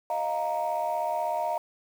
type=chord; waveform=sine; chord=Eb suspended second; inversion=none; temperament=equal; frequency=622.3 / 698.5 / 932.3 Hz; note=Eb5 / F5 / Bb5; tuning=0 / 0 / 0 cents; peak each=-30 / -29 / -29 dBFS; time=0.1-1.58 s; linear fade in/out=2 ms; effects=tanh soft clip ceiling -20 dBFS + 8-bit